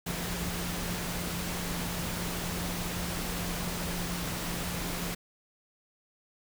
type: tone in noise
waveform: sine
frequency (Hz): 175.1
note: F3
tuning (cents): +5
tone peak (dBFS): -37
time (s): 0.06-5.15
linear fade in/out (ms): 10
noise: pink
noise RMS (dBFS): -35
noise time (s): 0.06-5.15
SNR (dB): -5
effects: none